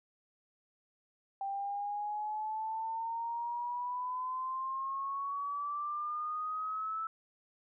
sine exponential sweep, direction up, 784 to 1318.5 Hz, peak -34 dBFS, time 1.41-7.07 s, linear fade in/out 2 ms, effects none

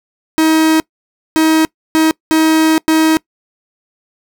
45% pulse tone bursts at uneven times, 317.5 Hz, D#4, 35 cents sharp, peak -8 dBFS, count 5, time 0.38-0.8 / 1.36-1.65 / 1.95-2.11 / 2.31-2.78 / 2.88-3.17 s, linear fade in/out 0 ms, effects noise-tail reverb RT60 0.1 s tail -24 dB re dry

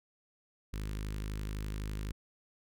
sawtooth tone with notch filter, 51.9 Hz, G#1, in tune, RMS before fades -38 dBFS, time 0.73-2.12 s, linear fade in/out 5 ms, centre 710 Hz, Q 0.75, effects none

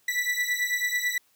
40% pulse beating tone pair, 1962 / 1971.1 Hz, B6 / B6, -12 / -4 cents, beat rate 9.1 Hz, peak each -27 dBFS, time 0.08-1.18 s, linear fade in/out 5 ms, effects white hiss -65 dBFS RMS until 1.35 s + high-pass 80 Hz 12 dB/octave

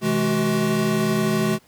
square tone cluster, 129.4 / 162.5 / 212.4 / 375.5 Hz, C3 / E3 / G#3 / F#4, -19 / -24 / +39 / +26 cents, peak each -30 / -27 / -22 / -25 dBFS, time 0.01-1.59 s, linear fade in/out 50 ms, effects pink hiss -56 dBFS RMS until 1.67 s

